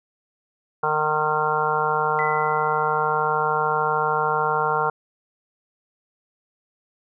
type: harmonic tone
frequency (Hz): 153.2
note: D#3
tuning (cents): -27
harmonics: 1 / 3 / 4 / 5 / 6 / 7 / 8 / 9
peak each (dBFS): -34 / -26 / -34 / -26 / -26 / -26 / -33 / -25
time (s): 0.83-4.9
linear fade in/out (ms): 5
type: tone with exponential decay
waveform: sine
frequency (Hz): 1999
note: B6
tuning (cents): +20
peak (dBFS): -25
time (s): 2.19-3.34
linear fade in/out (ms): 0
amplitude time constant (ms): 250
effects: none